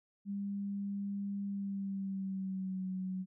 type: tone with pitch glide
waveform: sine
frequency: 200.1 to 186.7 Hz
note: G3 to F#3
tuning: +36 to +16 cents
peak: -35 dBFS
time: 0.25-3.26 s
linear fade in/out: 50 ms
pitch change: -120 cents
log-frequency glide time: 1.45-2.87 s
effects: none